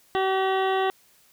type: harmonic tone with a mistuned harmonic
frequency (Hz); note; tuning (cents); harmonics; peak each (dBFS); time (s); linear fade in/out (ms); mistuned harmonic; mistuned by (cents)
381.6; G4; -47; 1 / 2 / 3 / 4 / 5 / 7 / 8 / 9 / 10; -24 / -25 / -31 / -36 / -33 / -39 / -41 / -39 / -44; 0.15-0.9; 0; 7; +43
effects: white hiss -59 dBFS RMS until 1.32 s